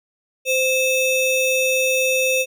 square ring-modulated tone, 1568 Hz, G6, in tune, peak -14 dBFS, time 0.45-2.46 s, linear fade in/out 50 ms, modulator 1050 Hz, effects none

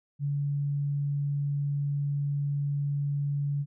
sine tone, 142.9 Hz, D3, 47 cents flat, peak -26 dBFS, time 0.19-3.66 s, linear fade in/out 50 ms, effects none

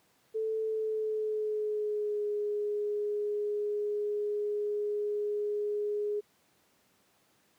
sine tone with pitch glide, 440 to 415.8 Hz, A4 to G#4, 0 to +2 cents, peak -29 dBFS, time 0.34-6.21 s, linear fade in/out 20 ms, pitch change -98 cents, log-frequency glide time 0.6-2.25 s, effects pink hiss -68 dBFS RMS until 7.58 s + high-pass 150 Hz 12 dB/octave

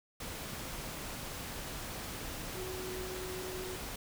sine tone in noise, 370 Hz, F#4, in tune, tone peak -41 dBFS, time 2.55-3.76 s, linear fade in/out 5 ms, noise pink, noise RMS -42 dBFS, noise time 0.2-3.96 s, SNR -2 dB, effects none

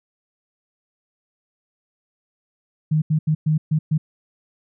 sine tone bursts at uneven times, 154.9 Hz, D#3, 7 cents flat, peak -15 dBFS, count 6, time 2.91-3.02 / 3.1-3.19 / 3.27-3.35 / 3.46-3.58 / 3.71-3.79 / 3.91-3.98 s, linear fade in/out 10 ms, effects none

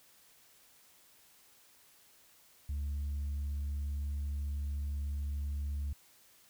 sine tone, 71.6 Hz, D2, 43 cents flat, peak -31 dBFS, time 2.69-5.93 s, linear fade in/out 5 ms, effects tanh soft clip ceiling -32 dBFS + white hiss -63 dBFS RMS until 6.49 s

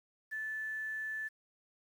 sine tone with quantisation, 1748 Hz, A6, 12 cents flat, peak -36 dBFS, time 0.31-1.29 s, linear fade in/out 20 ms, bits 10, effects none

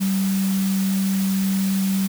sine tone in noise, 193 Hz, G3, 27 cents flat, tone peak -18 dBFS, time 0-2.08 s, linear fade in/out 20 ms, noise white, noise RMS -32 dBFS, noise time 0-2.08 s, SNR +11 dB, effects none

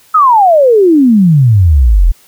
sine exponential sweep, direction down, 1317 to 37.99 Hz, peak -3 dBFS, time 0.14-2.12 s, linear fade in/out 10 ms, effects white hiss -45 dBFS RMS until 2.27 s

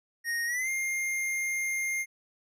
square tone with pitch glide, 1864.7 to 2117 Hz, A#6 to C7, 0 to +20 cents, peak -29 dBFS, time 0.24-2.06 s, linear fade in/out 50 ms, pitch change +220 cents, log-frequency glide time 0.46-0.69 s, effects resampled to 32000 Hz

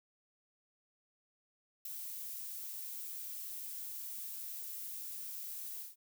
violet noise with ADSR envelope, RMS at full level -40 dBFS, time 1.85-5.96 s, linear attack 4 ms, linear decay 7 ms, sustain -4 dB, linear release 160 ms, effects none

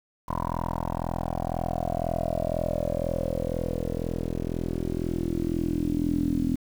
10% pulse tone with low-pass filter sweep, 42.01 Hz, E1, 34 cents sharp, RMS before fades -28 dBFS, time 0.28-6.56 s, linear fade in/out 10 ms, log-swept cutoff 1000 to 270 Hz, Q 8, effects 8-bit

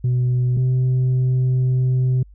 sine tone pair in turn, 124.7 / 127.98 Hz, B2 / C3, +17 / -38 cents, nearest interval unison, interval 45 cents, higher second, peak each -13 / -12 dBFS, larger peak second, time 0.04-0.57 / 0.57-2.23 s, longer second, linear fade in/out 5 ms, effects tanh soft clip ceiling -14 dBFS + added 50 Hz sine -42 dBFS peak until 2.34 s

